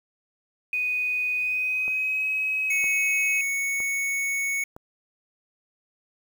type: tone with pitch glide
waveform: sine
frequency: 2489 to 2547 Hz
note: D#7 to D#7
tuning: 0 to +40 cents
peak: -23 dBFS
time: 0.73-3.41 s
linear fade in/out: 2 ms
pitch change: +40 cents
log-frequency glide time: 1.37-2.25 s
type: click train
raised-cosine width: 1 ms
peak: -27 dBFS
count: 4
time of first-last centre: 1.88-4.765 s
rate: 1.04 Hz
type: tone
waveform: square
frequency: 2217 Hz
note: C#7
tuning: in tune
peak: -25 dBFS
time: 2.7-4.64 s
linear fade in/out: 5 ms
effects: 8-bit